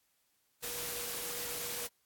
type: tone in noise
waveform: sine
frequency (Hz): 480.2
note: B4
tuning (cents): -49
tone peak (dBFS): -48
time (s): 0.62-1.88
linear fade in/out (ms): 20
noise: white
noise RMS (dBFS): -39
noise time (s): 0.62-1.88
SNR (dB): -12
effects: white hiss -75 dBFS RMS until 2.05 s + AAC 64 kbps